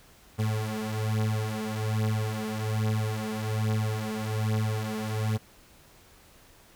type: beating tone pair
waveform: 35% pulse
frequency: 107.9 / 109.1 Hz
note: A2 / A2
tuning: -33 / -14 cents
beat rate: 1.2 Hz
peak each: -28 dBFS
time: 0.38-5.38 s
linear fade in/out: 20 ms
effects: pink hiss -56 dBFS RMS until 6.75 s